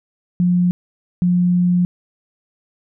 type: tone bursts at uneven times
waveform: sine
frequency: 177.8 Hz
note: F3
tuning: 31 cents sharp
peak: -12 dBFS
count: 2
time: 0.4-0.71 / 1.22-1.85 s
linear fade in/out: 0 ms
effects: none